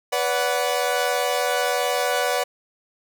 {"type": "chord", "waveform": "sawtooth", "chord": "B minor", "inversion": "none", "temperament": "equal with one note detuned", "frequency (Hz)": [493.9, 575.2, 740], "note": ["B4", "D5", "F#5"], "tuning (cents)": [0, -36, 0], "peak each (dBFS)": -21, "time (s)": [0.12, 2.44], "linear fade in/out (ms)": 10, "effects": []}